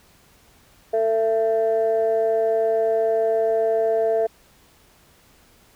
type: tone pair together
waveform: sine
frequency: 446.8 / 669.4 Hz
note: A4 / E5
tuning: +27 / +26 cents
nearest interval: perfect fifth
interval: 699 cents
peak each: -19 dBFS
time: 0.93-4.27 s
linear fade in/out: 10 ms
effects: tanh soft clip ceiling -12 dBFS + pink hiss -55 dBFS RMS until 5.75 s